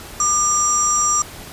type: tone cluster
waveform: sine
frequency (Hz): 1199 / 5800 / 7390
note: D6 / F#8 / A#8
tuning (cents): +36 / -35 / -16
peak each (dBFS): -19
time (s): 0.2-1.22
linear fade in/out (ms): 2
effects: pink hiss -36 dBFS RMS until 1.52 s + resampled to 32000 Hz

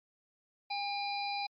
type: harmonic tone with a mistuned harmonic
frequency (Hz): 810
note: G#5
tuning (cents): -43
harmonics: 1 / 3 / 5 / 6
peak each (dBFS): -35 / -40 / -42 / -43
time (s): 0.7-1.47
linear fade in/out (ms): 10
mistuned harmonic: 3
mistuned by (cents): -16
effects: MP3 48 kbps

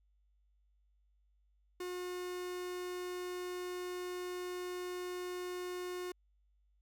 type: tone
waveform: 45% pulse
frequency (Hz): 360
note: F#4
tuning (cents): -47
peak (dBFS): -39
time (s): 1.8-6.12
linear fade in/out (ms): 5
effects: added 50 Hz sine -69 dBFS peak until 6.81 s

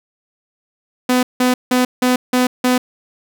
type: tone bursts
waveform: sawtooth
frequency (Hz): 251.2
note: B3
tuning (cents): +30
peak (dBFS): -8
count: 6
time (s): 1.09-2.78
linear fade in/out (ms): 5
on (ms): 140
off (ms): 170
effects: none

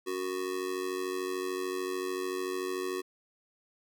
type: tone with amplitude modulation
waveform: square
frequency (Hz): 370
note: F#4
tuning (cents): 0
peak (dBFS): -29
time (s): 0.06-3.02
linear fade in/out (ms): 20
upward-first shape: sine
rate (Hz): 93.5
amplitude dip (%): 80
effects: none

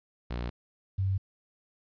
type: tone pair in turn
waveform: sawtooth / sine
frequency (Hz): 60 / 96.1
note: B1 / G2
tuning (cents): -49 / -34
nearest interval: minor sixth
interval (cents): 815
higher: second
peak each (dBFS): -28 / -25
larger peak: second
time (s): 0.3-0.5 / 0.98-1.18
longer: neither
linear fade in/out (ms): 10
effects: resampled to 11025 Hz + 11-bit

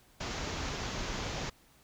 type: low-pass noise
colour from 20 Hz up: pink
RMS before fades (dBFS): -37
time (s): 0.2-1.5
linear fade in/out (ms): 10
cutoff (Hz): 7000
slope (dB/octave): 96
effects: pink hiss -63 dBFS RMS until 1.83 s

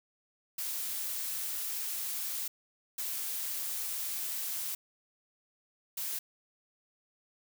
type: noise bursts at uneven times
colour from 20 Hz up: blue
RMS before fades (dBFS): -36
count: 3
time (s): 0.58-2.48 / 2.98-4.75 / 5.97-6.19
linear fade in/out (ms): 5
effects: none

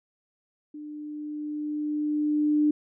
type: tone with level ramp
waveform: sine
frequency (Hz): 299.3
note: D4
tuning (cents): +33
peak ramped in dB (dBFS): -37 to -18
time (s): 0.74-2.71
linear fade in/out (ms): 5
effects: none

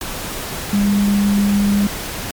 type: tone in noise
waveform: sine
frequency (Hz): 202.5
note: G#3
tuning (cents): -43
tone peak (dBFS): -12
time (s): 0.73-1.87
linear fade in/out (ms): 2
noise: pink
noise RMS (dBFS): -26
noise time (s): 0.01-2.31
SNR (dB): +11
effects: MP3 96 kbps

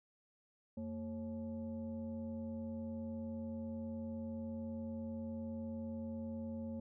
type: tone with frequency modulation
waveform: sine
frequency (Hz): 227.4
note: A#3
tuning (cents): -43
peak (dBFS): -40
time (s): 0.77-6.8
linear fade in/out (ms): 5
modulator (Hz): 316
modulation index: 0.73
effects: none

